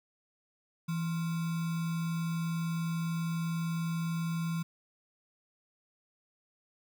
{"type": "tone with sample-and-hold", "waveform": "sine", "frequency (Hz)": 166, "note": "E3", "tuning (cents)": 12, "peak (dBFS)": -30, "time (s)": [0.88, 4.63], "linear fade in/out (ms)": 10, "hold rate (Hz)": 1225, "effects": []}